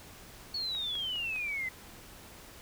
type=exponential sweep; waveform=sine; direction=down; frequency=4435 to 2018 Hz; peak=-32 dBFS; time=0.54-1.69 s; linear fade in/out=5 ms
type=click train; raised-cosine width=0.3 ms; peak=-31 dBFS; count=4; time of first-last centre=0.75-1.361 s; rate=4.91 Hz
effects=pink hiss -51 dBFS RMS until 2.61 s